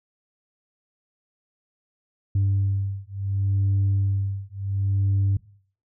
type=beating tone pair; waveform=sine; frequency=98 / 98.7 Hz; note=G2 / G2; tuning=0 / +12 cents; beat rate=0.7 Hz; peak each=-22 dBFS; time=2.35-5.37 s; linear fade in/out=5 ms; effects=noise-tail reverb RT60 0.5 s tail -20 dB re dry + tanh soft clip ceiling -16 dBFS